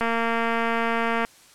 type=click train; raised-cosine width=0.5 ms; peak=-10 dBFS; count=286; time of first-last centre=0.01-1.249 s; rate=230 Hz; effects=white hiss -52 dBFS RMS until 1.54 s + low-pass 10000 Hz 12 dB/octave